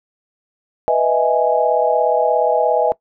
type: chord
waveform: sine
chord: E major seventh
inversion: second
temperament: equal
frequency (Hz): 493.9 / 622.3 / 659.3 / 830.6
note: B4 / D#5 / E5 / G#5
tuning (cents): 0 / 0 / 0 / 0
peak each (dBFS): -18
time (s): 0.88-2.92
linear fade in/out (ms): 0
effects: noise-tail reverb RT60 0.1 s tail -20 dB re dry